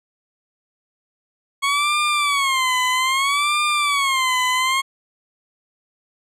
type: tone with vibrato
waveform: 20% pulse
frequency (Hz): 1100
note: C#6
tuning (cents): -14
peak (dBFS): -12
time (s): 1.62-4.82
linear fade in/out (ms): 20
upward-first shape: sine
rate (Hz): 0.62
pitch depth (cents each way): 150
effects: low-pass 10000 Hz 12 dB/octave